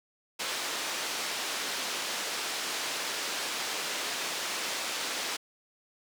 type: band-pass noise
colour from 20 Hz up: white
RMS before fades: -34 dBFS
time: 0.39-5.37 s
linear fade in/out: 10 ms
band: 300 to 5500 Hz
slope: 12 dB/octave
effects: none